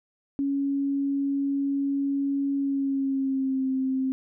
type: tone with pitch glide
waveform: sine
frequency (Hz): 278.2 to 263.2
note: C#4 to C4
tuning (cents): +6 to +10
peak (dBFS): -23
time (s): 0.39-4.12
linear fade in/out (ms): 0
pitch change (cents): -96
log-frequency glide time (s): 2.56-3.69
effects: none